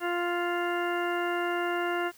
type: harmonic tone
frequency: 349.2 Hz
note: F4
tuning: in tune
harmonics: 1 / 2 / 3 / 4 / 5 / 6 / 8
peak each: -30 / -33 / -37 / -34 / -38 / -41 / -41 dBFS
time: 0-2.12 s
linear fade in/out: 50 ms
effects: white hiss -56 dBFS RMS until 2.17 s